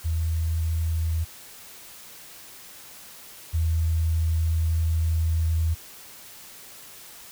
sine tone pair in turn, 81.3 / 81.3 Hz, E2 / E2, -23 / -23 cents, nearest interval unison, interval 0 cents, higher neither, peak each -22 / -20 dBFS, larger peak second, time 0.04-1.25 / 3.53-5.75 s, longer second, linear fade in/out 20 ms, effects white hiss -45 dBFS RMS until 7.31 s

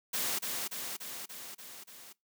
white noise with echo, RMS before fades -33 dBFS, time 0.13-0.39 s, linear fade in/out 10 ms, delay 290 ms, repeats 6, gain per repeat -3 dB, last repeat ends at 2.13 s, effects noise-tail reverb RT60 0.2 s tail -23 dB re dry + high-pass 150 Hz 12 dB/octave

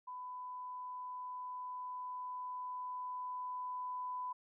sine tone with level ramp, 1000 Hz, B5, 21 cents sharp, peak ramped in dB -43 to -38 dBFS, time 0.07-4.33 s, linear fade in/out 10 ms, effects none

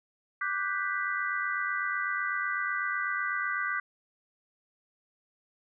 sine chord, G major seventh, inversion second, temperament equal, 1174.7 / 1480 / 1568 / 1975.5 Hz, D6 / F#6 / G6 / B6, 0 / 0 / 0 / 0 cents, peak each -34 dBFS, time 0.41-3.8 s, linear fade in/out 5 ms, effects none

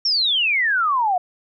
sine exponential sweep, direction down, 5600 to 698.5 Hz, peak -16 dBFS, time 0.05-1.18 s, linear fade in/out 5 ms, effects none

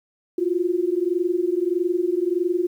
sine tone pair together, 343.1 / 364.7 Hz, F4 / F#4, -31 / -25 cents, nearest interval minor second, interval 106 cents, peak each -22 dBFS, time 0.38-2.67 s, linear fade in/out 5 ms, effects 9-bit

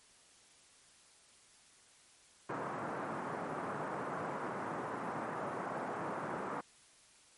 white band-pass noise, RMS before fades -40 dBFS, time 2.49-6.61 s, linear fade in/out 5 ms, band 130 to 1300 Hz, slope 24 dB/octave, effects white hiss -63 dBFS RMS until 7.37 s + MP3 48 kbps

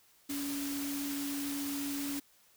sine tone in noise, 282.2 Hz, C#4, 31 cents sharp, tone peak -35 dBFS, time 0.29-2.2 s, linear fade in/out 10 ms, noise white, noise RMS -41 dBFS, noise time 0.29-2.2 s, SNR +3 dB, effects white hiss -65 dBFS RMS until 2.56 s

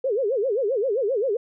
sine tone with vibrato, 467.5 Hz, A#4, 5 cents sharp, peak -20 dBFS, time 0.04-1.37 s, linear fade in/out 5 ms, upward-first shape sine, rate 7.6 Hz, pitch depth 290 cents each way, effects none

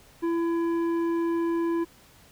sine tone with tanh clipping, 335.6 Hz, E4, 31 cents sharp, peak -25 dBFS, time 0.22-1.85 s, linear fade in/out 20 ms, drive 10 dB, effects pink hiss -55 dBFS RMS until 2.31 s

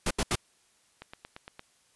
pink noise bursts, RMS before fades -27 dBFS, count 3, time 0.06-0.356 s, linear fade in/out 5 ms, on 48 ms, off 76 ms
click train, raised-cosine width 0.3 ms, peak -26 dBFS, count 6, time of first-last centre 1.02-1.594 s, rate 8.71 Hz
effects white hiss -66 dBFS RMS until 1.95 s + resampled to 24000 Hz

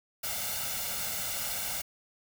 white noise with comb filter, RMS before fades -34 dBFS, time 0.23-1.82 s, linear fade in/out 10 ms, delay 1.4 ms, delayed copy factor +0.7, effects none

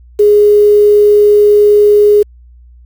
sine tone with quantisation, 415.3 Hz, G#4, in tune, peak -3 dBFS, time 0.19-2.23 s, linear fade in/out 10 ms, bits 5, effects added 60 Hz sine -36 dBFS peak until 2.85 s

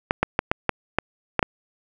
clicks, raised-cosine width 0.5 ms, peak -3 dBFS, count 8, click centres 0.109 / 0.23 / 0.391 / 0.515 / 0.693 / 0.986 / 1.393 / 1.428 s, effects none

